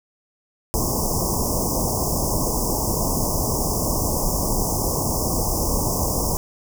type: band-stop noise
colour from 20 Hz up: pink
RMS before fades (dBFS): -22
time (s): 0.74-6.37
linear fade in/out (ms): 0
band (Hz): 1100 to 5100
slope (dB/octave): 96
effects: none